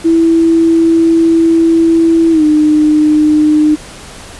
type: tone with pitch glide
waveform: sine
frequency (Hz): 329.6 to 304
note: E4 to D#4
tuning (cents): 0 to -40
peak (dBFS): -5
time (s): 0.04-3.76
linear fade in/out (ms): 20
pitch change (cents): -140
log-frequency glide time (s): 2.31-2.43
effects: pink hiss -31 dBFS RMS until 4.39 s + resampled to 24000 Hz